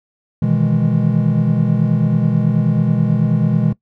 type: chord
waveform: triangle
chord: E major seventh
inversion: second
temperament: equal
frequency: 123.47 / 155.56 / 164.81 / 207.7 Hz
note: B2 / D#3 / E3 / G#3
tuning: 0 / 0 / 0 / 0 cents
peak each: -16 dBFS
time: 0.42-3.73 s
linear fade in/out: 5 ms
effects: noise-tail reverb RT60 0.1 s tail -20 dB re dry